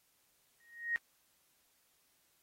sine tone with exponential growth, 1872 Hz, A#6, 7 cents sharp, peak -28 dBFS, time 0.6-0.96 s, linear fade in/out 0 ms, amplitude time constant 78 ms, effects white hiss -73 dBFS RMS until 2.42 s + AAC 48 kbps

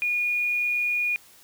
sine tone with quantisation, 2443 Hz, D#7, 32 cents flat, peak -22 dBFS, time 0.02-1.16 s, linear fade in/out 0 ms, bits 8, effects white hiss -53 dBFS RMS until 1.43 s

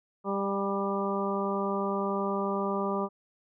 harmonic tone with a mistuned harmonic, 198.1 Hz, G3, 18 cents sharp, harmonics 1 / 2 / 3 / 4 / 5 / 6, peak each -32 / -32 / -35 / -38 / -36 / -35 dBFS, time 0.24-3.09 s, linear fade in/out 50 ms, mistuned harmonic 5, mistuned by -19 cents, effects none

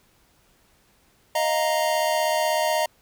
square chord, Eb suspended second, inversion none, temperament equal, 622.3 / 698.5 / 932.3 Hz, Eb5 / F5 / Bb5, 0 / 0 / 0 cents, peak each -24 / -28 / -26 dBFS, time 1.35-2.86 s, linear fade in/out 5 ms, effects pink hiss -61 dBFS RMS until 3.01 s

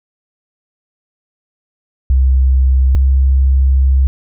sine tone pair in turn, 65.41 / 66.59 Hz, C2 / C2, 0 / +31 cents, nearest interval unison, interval 31 cents, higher second, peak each -7 dBFS, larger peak neither, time 2.1-2.95 / 2.95-4.07 s, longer second, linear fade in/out 0 ms, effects none

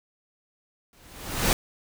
pink noise with exponential growth, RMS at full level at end -19 dBFS, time 0.93-1.53 s, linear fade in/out 1 ms, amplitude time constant 130 ms, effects none

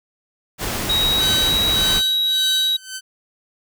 pink noise, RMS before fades -24 dBFS, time 0.58-2.02 s, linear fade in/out 50 ms
triangle tone with pitch glide, 3810 to 3845 Hz, A#7 to B7, +37 to -47 cents, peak -15 dBFS, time 0.89-2.77 s, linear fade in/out 10 ms, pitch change +16 cents, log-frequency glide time 1.02-1.34 s
10% pulse tone with tremolo, 1531 Hz, G6, 41 cents flat, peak -14 dBFS, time 1.18-3.01 s, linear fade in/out 50 ms, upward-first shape sine, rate 1.7 Hz, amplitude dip 90%
effects none

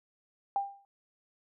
sine tone with exponential decay, 796 Hz, G5, 26 cents sharp, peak -24 dBFS, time 0.56-0.85 s, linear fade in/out 1 ms, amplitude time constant 61 ms, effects none

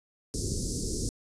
pink band-stop noise, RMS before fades -31 dBFS, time 0.34-1.09 s, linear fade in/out 0 ms, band 450 to 4800 Hz, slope 48 dB/octave, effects resampled to 22050 Hz

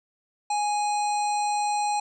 harmonic tone, 830.6 Hz, G#5, in tune, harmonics 1 / 3 / 5 / 7 / 9 / 10, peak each -23 / -37 / -38 / -44 / -38 / -42 dBFS, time 0.5-2 s, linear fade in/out 5 ms, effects none

